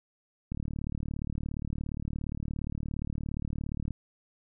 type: click train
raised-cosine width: 5 ms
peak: -22 dBFS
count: 127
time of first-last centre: 0.52-3.907 s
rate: 37.2 Hz
effects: none